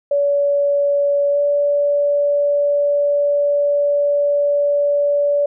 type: tone with pitch glide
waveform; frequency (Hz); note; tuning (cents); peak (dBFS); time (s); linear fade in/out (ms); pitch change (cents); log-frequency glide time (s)
sine; 570 to 576.3; C#5 to D5; +48 to -33; -13; 0.11-5.46; 5; +19; 1.31-1.39
effects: none